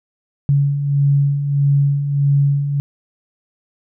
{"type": "beating tone pair", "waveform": "sine", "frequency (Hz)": [140, 141.6], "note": ["C#3", "C#3"], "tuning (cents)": [18, 37], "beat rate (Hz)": 1.6, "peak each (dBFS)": [-21, -13], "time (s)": [0.49, 2.8], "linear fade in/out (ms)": 0, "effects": []}